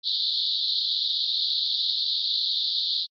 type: band-pass noise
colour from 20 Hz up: white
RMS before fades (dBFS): -26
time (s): 0.03-3.07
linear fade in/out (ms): 50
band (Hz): 3500 to 4500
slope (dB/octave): 96
effects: AAC 48 kbps